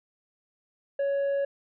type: tone with tanh clipping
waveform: sine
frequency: 558 Hz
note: C#5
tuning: 11 cents sharp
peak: -25 dBFS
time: 0.99-1.45 s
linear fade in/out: 5 ms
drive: 4 dB
effects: none